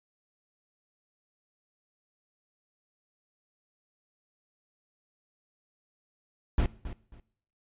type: noise with echo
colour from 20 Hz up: brown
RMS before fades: -24 dBFS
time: 6.58-6.66 s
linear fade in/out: 2 ms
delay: 270 ms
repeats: 2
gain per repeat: -13 dB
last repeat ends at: 7.2 s
effects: noise-tail reverb RT60 0.6 s tail -19 dB re dry + resampled to 8000 Hz